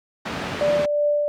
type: band-pass noise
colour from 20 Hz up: pink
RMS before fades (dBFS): -29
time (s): 0.25-0.86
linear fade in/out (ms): 10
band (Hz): 140 to 3200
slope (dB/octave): 12
type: tone with tremolo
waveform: sine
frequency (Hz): 588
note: D5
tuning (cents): +2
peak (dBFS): -16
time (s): 0.61-1.28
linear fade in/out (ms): 0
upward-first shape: triangle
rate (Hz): 2.7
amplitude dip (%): 35
effects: none